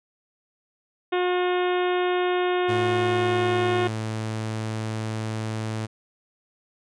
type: harmonic tone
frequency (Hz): 360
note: F#4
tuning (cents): -47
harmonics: 1 / 2 / 3 / 4 / 5 / 6 / 7 / 8 / 9 / 10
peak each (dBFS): -22 / -28 / -32 / -34 / -36 / -38 / -39 / -40 / -41 / -42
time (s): 1.12-3.88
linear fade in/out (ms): 10
type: tone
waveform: sawtooth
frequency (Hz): 110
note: A2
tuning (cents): 0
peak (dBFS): -23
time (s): 2.68-5.87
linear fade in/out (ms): 20
effects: resampled to 22050 Hz